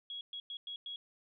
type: tone bursts at uneven times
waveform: sine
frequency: 3322 Hz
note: G#7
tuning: in tune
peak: -40 dBFS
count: 5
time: 0.1-0.21 / 0.33-0.4 / 0.5-0.57 / 0.67-0.76 / 0.86-0.96 s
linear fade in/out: 2 ms
effects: none